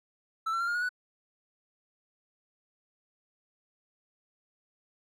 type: tone with pitch steps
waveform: triangle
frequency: 1321 / 1351.9 / 1383.5 / 1415.8 / 1448.9 / 1482.8 Hz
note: E6 / E6 / F6 / F6 / F#6 / F#6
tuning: +3 / +43 / -17 / +23 / -37 / +3 cents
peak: -26 dBFS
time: 0.46-0.892 s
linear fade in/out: 10 ms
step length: 72 ms
effects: none